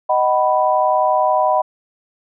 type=chord; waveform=sine; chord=B major; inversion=first; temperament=equal with one note detuned; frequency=622.3 / 753.4 / 987.8 Hz; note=D#5 / F#5 / B5; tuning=0 / +31 / 0 cents; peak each=-17 dBFS; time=0.09-1.62 s; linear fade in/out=10 ms; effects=none